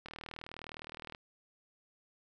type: click train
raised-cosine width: 0.3 ms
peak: -28 dBFS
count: 44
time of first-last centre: 0.06-1.149 s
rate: 39.5 Hz
effects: none